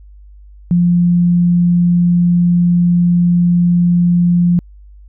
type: tone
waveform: sine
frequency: 174.61 Hz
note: F3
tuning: in tune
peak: -8 dBFS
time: 0.71-4.59 s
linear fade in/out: 0 ms
effects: added 50 Hz sine -36 dBFS peak until 5.08 s